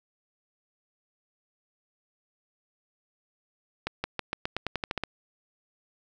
accelerating click train, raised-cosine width 0.3 ms, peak -13 dBFS, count 12, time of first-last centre 3.87-5.037 s, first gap 170 ms, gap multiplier 0.9, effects none

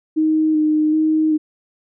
sine tone with vibrato, 310 Hz, D#4, 6 cents flat, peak -13 dBFS, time 0.16-1.38 s, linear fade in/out 20 ms, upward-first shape square, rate 1.3 Hz, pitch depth 16 cents each way, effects none

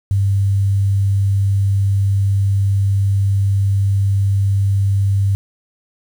sine tone with quantisation, 98.7 Hz, G2, 12 cents sharp, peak -12 dBFS, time 0.11-5.35 s, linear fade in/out 0 ms, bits 7, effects none

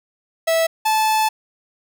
45% pulse tone pair in turn, 654 / 870.7 Hz, E5 / A5, -14 / -18 cents, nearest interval perfect fourth, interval 496 cents, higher second, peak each -15 dBFS, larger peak neither, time 0.47-0.67 / 0.85-1.29 s, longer second, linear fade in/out 10 ms, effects none

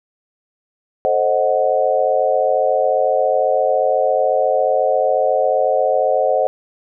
sine chord, A diminished seventh, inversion none, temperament equal with one note detuned, 440 / 528.1 / 622.3 / 740 Hz, A4 / C5 / Eb5 / Gb5, 0 / +16 / 0 / 0 cents, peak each -23 / -17 / -18 / -19 dBFS, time 1.05-6.47 s, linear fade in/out 0 ms, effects none

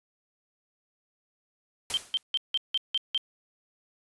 white noise with exponential decay, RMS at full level -31 dBFS, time 1.9-2.23 s, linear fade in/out 2 ms, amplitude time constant 70 ms
sine tone bursts, 3136 Hz, G7, in tune, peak -23 dBFS, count 7, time 1.94-3.177 s, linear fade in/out 0 ms, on 31 ms, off 170 ms
effects resampled to 24000 Hz

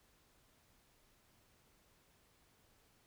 silence, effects pink hiss -71 dBFS RMS until 3.06 s

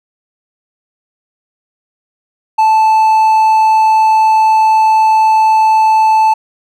triangle tone, 876 Hz, A5, 8 cents flat, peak -4 dBFS, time 2.58-6.34 s, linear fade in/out 10 ms, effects none

